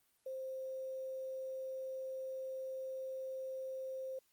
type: tone with quantisation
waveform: sine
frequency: 525 Hz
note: C5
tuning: 6 cents sharp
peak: -40 dBFS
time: 0.26-4.19 s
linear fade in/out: 5 ms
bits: 11
effects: white hiss -75 dBFS RMS until 4.32 s + Opus 32 kbps